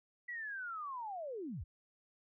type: linear sweep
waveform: sine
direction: down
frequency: 1975.5 to 50.1 Hz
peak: -40 dBFS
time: 0.28-1.64 s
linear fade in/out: 10 ms
effects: none